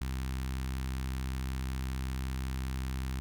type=tone with notch filter; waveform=sawtooth; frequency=65.3 Hz; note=C2; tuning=3 cents flat; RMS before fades=-35 dBFS; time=0.01-3.2 s; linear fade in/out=0 ms; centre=530 Hz; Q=0.64; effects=none